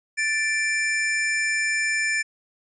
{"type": "tone pair together", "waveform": "square", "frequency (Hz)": [1759.8, 2349], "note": ["A6", "D7"], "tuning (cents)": [0, 0], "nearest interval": "perfect fourth", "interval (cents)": 500, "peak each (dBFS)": -25, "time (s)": [0.17, 2.23], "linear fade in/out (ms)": 20, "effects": ["resampled to 24000 Hz"]}